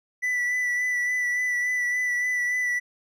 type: tone with vibrato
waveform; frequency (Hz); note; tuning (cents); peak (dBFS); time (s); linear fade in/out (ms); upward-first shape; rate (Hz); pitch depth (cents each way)
triangle; 1975.5; B6; 0; -21; 0.22-2.8; 20; sine; 3.5; 21
effects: none